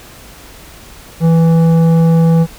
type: tone with tanh clipping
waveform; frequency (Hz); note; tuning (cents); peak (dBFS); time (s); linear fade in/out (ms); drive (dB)
triangle; 164.81; E3; 0; -8; 1.2-2.47; 50; 15
effects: added 50 Hz sine -43 dBFS peak until 2.58 s + pink hiss -37 dBFS RMS until 2.58 s